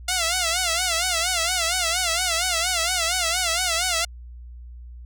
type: tone with vibrato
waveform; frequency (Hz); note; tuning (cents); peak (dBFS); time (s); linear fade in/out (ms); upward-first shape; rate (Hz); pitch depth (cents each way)
5% pulse; 698.5; F5; 0; -9; 0.08-4.05; 5; sine; 4.3; 120
effects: added 60 Hz sine -37 dBFS peak until 5.05 s